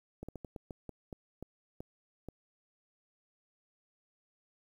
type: slowing click train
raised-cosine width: 2 ms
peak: -29 dBFS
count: 11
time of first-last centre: 0.23-2.287 s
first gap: 56 ms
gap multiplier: 1.27
effects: 10-bit